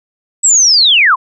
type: linear sweep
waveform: sine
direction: down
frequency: 7930 to 932.3 Hz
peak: -5 dBFS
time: 0.43-1.16 s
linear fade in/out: 20 ms
effects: none